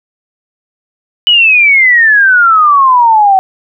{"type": "exponential sweep", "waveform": "sine", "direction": "down", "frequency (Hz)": [2988, 750], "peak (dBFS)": -3, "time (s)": [1.27, 3.39], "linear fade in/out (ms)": 0, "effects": []}